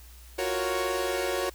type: chord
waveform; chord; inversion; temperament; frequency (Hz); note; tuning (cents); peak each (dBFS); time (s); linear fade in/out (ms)
sawtooth; Gb major seventh; third; equal; 349.2 / 370 / 466.2 / 554.4; F4 / Gb4 / Bb4 / Db5; 0 / 0 / 0 / 0; -32 / -27 / -30 / -27; 0.38-1.5; 10
effects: added 60 Hz sine -47 dBFS peak until 1.54 s + white hiss -54 dBFS RMS until 1.54 s